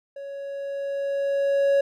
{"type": "tone with level ramp", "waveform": "triangle", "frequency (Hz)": 557, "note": "C#5", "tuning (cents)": 8, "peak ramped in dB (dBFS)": [-32, -14], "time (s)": [0.16, 1.81], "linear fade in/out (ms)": 5, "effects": []}